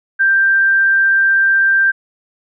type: tone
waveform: sine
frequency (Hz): 1577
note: G6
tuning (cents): +10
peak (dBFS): -9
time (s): 0.19-1.92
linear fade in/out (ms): 20
effects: none